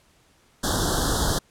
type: band-stop noise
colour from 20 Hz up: pink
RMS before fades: -23 dBFS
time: 0.63-1.39 s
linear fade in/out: 10 ms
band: 1700 to 3200 Hz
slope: 96 dB/octave
effects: pink hiss -60 dBFS RMS until 1.5 s + low-pass 11000 Hz 12 dB/octave